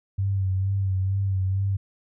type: tone with vibrato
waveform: sine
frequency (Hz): 96.3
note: G2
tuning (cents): -30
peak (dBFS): -21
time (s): 0.18-1.77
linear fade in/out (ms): 10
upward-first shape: sine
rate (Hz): 2.2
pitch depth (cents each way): 40
effects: none